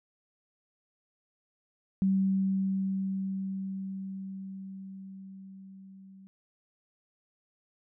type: tone with level ramp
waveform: sine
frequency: 192.3 Hz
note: G3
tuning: 33 cents flat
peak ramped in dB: -22 to -49 dBFS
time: 2.02-6.27 s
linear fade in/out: 0 ms
effects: none